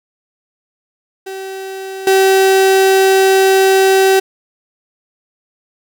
35% pulse tone with level steps, 383.8 Hz, G4, 37 cents flat, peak -22 / -6 dBFS, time 1.26-4.2 s, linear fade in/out 10 ms, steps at 2.07 s, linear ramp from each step 2 ms, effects none

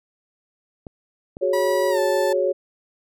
clicks, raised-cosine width 2 ms, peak -22 dBFS, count 2, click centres 0.868 / 1.369 s
sine chord, F# suspended second, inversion none, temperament just, 370 / 416.2 / 555 Hz, F#4 / G#4 / C#5, 0 / +4 / +2 cents, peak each -23 / -25 / -20 dBFS, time 1.41-2.53 s, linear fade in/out 20 ms
30% pulse tone with pitch glide, 970 to 879.3 Hz, B5 to A5, -31 to -1 cents, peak -23 dBFS, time 1.53-2.33 s, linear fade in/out 5 ms, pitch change -170 cents, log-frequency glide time 1.9-1.99 s
effects none

